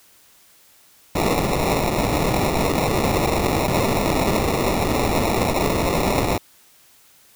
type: noise with sample-and-hold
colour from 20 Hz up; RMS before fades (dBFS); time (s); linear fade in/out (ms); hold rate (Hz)
white; -20; 1.15-6.38; 5; 1575
effects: white hiss -53 dBFS RMS until 7.35 s